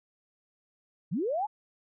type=linear sweep; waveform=sine; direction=up; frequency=130.81 to 880 Hz; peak=-27 dBFS; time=1.11-1.47 s; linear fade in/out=20 ms; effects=none